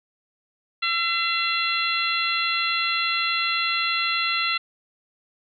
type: harmonic tone with a mistuned harmonic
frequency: 680 Hz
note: F5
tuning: 46 cents flat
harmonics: 2 / 3 / 4 / 5 / 6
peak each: -27 / -28 / -26 / -30 / -28 dBFS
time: 0.82-4.58 s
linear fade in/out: 10 ms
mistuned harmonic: 2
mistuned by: -15 cents
effects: none